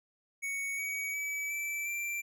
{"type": "tone with pitch steps", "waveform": "square", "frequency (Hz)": [2227, 2258, 2290, 2322, 2354], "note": ["C#7", "C#7", "D7", "D7", "D7"], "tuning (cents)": [7, 31, -44, -20, 3], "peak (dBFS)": -34, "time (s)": [0.42, 2.22], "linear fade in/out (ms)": 20, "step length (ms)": 360, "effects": []}